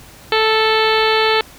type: harmonic tone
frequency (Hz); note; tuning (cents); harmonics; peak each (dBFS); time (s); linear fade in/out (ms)
439.4; A4; -2; 1 / 2 / 3 / 4 / 5 / 6 / 7 / 8 / 9 / 10; -16 / -19 / -21 / -22 / -23 / -24 / -24 / -25 / -26 / -26; 0.32-1.41; 2
effects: pink hiss -41 dBFS RMS until 1.58 s